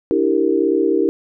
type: chord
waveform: sine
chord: E half-diminished seventh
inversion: third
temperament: equal with one note detuned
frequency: 293.7 / 329.6 / 392 / 462.4 Hz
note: D4 / E4 / G4 / Bb4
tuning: 0 / 0 / 0 / -14 cents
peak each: -21 / -18 / -18 / -20 dBFS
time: 0.11-1.09 s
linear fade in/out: 0 ms
effects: none